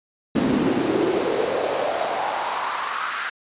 brown noise with high-pass filter sweep, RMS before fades -23 dBFS, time 0.35-3.3 s, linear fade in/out 10 ms, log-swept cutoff 230 to 1500 Hz, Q 3.3, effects resampled to 8000 Hz

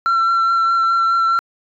sine tone with vibrato, 1354 Hz, E6, 46 cents sharp, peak -10 dBFS, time 0.06-1.39 s, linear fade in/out 0 ms, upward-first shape sine, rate 4.8 Hz, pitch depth 13 cents each way, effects tanh soft clip ceiling -12 dBFS

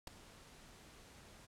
pink noise with ADSR envelope, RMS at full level -41 dBFS, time 0.07-1.47 s, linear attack 4 ms, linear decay 7 ms, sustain -18 dB, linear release 25 ms, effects low-pass 10000 Hz 12 dB/octave

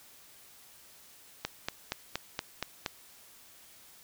click train, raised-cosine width 0.2 ms, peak -14 dBFS, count 7, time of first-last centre 1.45-2.862 s, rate 4.25 Hz, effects white hiss -56 dBFS RMS until 4.03 s

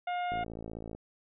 harmonic tone, 712 Hz, F5, 33 cents sharp, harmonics 1 / 2 / 3 / 4 / 5, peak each -31 / -42 / -43 / -49 / -53 dBFS, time 0.07-0.44 s, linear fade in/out 5 ms
click train, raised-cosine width 2 ms, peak -28 dBFS, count 36, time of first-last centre 0.32-0.949 s, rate 55.6 Hz
effects none

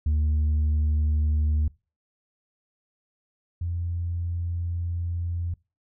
sine tone pair in turn, 76 / 86.07 Hz, D#2 / F2, -40 / -25 cents, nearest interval major second, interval 215 cents, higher second, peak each -17 / -25 dBFS, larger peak first, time 0.06-1.68 / 3.61-5.54 s, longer second, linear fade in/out 5 ms, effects noise-tail reverb RT60 0.3 s tail -25 dB re dry + tanh soft clip ceiling -19 dBFS

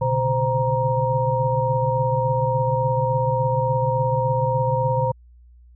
sine tone cluster, 122.3 / 138.8 / 145.8 / 519 / 938 Hz, B2 / C#3 / D3 / C5 / A#5, -16 / +3 / -12 / -14 / +11 cents, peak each -23 / -29 / -31 / -22 / -23 dBFS, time 0.01-5.12 s, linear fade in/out 10 ms, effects added 60 Hz sine -46 dBFS peak until 5.75 s

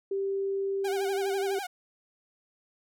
sine tone, 392 Hz, G4, in tune, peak -27 dBFS, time 0.11-1.59 s, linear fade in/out 5 ms
sawtooth tone with vibrato, 766 Hz, G5, 40 cents flat, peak -30 dBFS, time 0.84-1.67 s, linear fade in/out 10 ms, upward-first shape sine, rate 12 Hz, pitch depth 110 cents each way
effects none

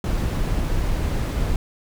brown noise, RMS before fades -22 dBFS, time 0.04-1.56 s, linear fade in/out 2 ms, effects none

